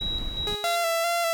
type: tone with tremolo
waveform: sine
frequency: 3865 Hz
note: B7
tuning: 38 cents flat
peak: -27 dBFS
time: 0-0.76 s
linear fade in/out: 20 ms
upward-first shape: square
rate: 2.7 Hz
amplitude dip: 55%
type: noise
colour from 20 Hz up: brown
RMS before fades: -33 dBFS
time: 0.01-0.55 s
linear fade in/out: 0 ms
type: tone with exponential decay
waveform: sawtooth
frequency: 415.5 Hz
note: G#4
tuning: 1 cent sharp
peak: -24 dBFS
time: 0.47-1.21 s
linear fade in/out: 0 ms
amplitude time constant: 160 ms
type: tone with vibrato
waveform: sawtooth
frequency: 676 Hz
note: E5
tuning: 43 cents sharp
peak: -19 dBFS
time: 0.64-1.33 s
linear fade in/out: 0 ms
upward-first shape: square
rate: 2.5 Hz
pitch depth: 25 cents each way
effects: none